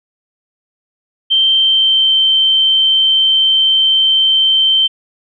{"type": "tone with pitch glide", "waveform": "sine", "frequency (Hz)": [3132, 3112], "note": ["G7", "G7"], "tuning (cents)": [-2, -13], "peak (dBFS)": -8, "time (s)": [1.3, 4.88], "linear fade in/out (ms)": 20, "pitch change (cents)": -11, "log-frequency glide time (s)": [1.53, 2.15], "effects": []}